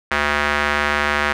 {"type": "tone with band-pass filter", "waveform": "square", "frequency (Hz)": 73.42, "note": "D2", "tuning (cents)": 0, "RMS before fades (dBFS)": -19, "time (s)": [0.11, 1.33], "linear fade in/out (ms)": 5, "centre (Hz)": 1700, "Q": 1.7, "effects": []}